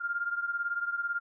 sine beating tone pair, 1396.9 / 1414.9 Hz, F6 / F6, 0 / +22 cents, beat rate 18 Hz, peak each -31 / -35 dBFS, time 0-1.2 s, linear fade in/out 20 ms, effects none

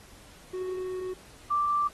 triangle / sine tone pair in turn, 370 / 1174.7 Hz, F#4 / D6, 0 / 0 cents, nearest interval octave + minor sixth, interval 2000 cents, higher second, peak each -29 / -23 dBFS, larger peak second, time 0.53-1.14 / 1.5-1.88 s, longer first, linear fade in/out 10 ms, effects pink hiss -53 dBFS RMS until 1.93 s + AAC 32 kbps

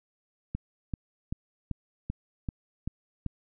click train, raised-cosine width 5 ms, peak -19 dBFS, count 8, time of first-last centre 0.55-3.263 s, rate 2.58 Hz, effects none

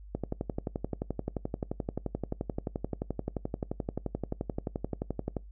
click train, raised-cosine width 2 ms, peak -18 dBFS, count 61, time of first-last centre 0.15-5.367 s, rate 11.5 Hz, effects noise-tail reverb RT60 0.2 s tail -23 dB re dry + added 50 Hz sine -45 dBFS peak until 5.51 s

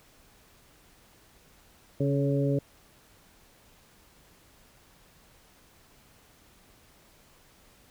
harmonic tone with a mistuned harmonic, 139.7 Hz, C#3, 14 cents sharp, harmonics 1 / 2 / 3 / 4, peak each -26 / -29 / -31 / -32 dBFS, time 2-2.59 s, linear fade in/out 5 ms, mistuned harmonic 3, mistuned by +25 cents, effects pink hiss -59 dBFS RMS until 7.9 s

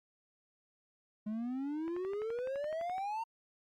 triangle exponential sweep, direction up, 208.2 to 926 Hz, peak -33 dBFS, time 1.26-3.24 s, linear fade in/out 10 ms
click train, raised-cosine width 0.5 ms, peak -34 dBFS, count 14, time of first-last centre 1.88-2.982 s, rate 11.8 Hz
effects Opus 48 kbps

